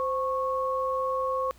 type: tone pair together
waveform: sine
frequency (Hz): 520 / 1099.5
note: C5 / C#6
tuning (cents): -11 / -14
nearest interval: octave + minor second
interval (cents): 1297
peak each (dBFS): -28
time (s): 0-1.51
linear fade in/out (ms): 0
effects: added 60 Hz sine -53 dBFS peak until 1.58 s + pink hiss -58 dBFS RMS until 1.58 s